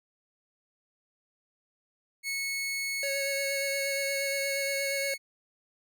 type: tone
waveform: sawtooth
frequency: 2200 Hz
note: C#7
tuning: 14 cents flat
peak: -27 dBFS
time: 2.23-5.18 s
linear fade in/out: 50 ms
type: tone with vibrato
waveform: square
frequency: 554 Hz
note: C#5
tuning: 1 cent flat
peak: -33 dBFS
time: 3.03-5.14 s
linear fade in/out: 2 ms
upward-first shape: sine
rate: 8.5 Hz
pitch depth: 20 cents each way
effects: none